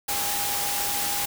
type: tone in noise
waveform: sine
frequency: 813 Hz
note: G#5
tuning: 37 cents flat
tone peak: -33 dBFS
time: 0.08-1.26 s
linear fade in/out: 10 ms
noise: white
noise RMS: -27 dBFS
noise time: 0.08-1.26 s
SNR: -9 dB
effects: none